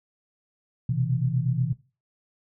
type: tone cluster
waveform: sine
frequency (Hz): 122 / 130.3 / 163.3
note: B2 / C3 / E3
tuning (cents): -21 / -7 / -16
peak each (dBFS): -27 / -25 / -29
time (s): 0.89-1.73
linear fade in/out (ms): 5
effects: noise-tail reverb RT60 0.3 s tail -17 dB re dry